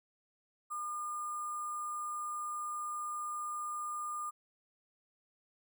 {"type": "tone with sample-and-hold", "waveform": "sine", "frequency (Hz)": 1205, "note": "D6", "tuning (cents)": 44, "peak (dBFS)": -36, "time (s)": [0.7, 4.31], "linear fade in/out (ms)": 20, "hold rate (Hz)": 8820, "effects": []}